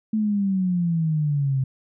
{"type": "exponential sweep", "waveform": "sine", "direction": "down", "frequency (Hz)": [220, 130.81], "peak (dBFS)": -19, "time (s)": [0.13, 1.64], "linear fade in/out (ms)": 5, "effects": []}